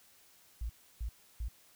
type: tone bursts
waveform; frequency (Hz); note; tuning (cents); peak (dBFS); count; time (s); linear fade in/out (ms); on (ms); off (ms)
sine; 56; A1; +31; -34; 3; 0.61-1.485; 5; 85; 310
effects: white hiss -63 dBFS RMS until 1.75 s